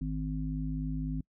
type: harmonic tone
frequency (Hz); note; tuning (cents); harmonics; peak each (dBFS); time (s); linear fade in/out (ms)
51.91; G#1; 0; 1 / 3 / 5; -35 / -35 / -36; 0.01-1.21; 5
effects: noise-tail reverb RT60 0.1 s tail -26 dB re dry